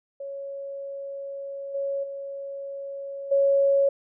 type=tone with level steps; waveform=sine; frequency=554.4 Hz; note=C#5; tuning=in tune; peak=-32 / -25 / -32 / -17 dBFS; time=0.2-3.89 s; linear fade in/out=5 ms; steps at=1.74 / 2.03 / 3.31 s; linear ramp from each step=10 ms; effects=none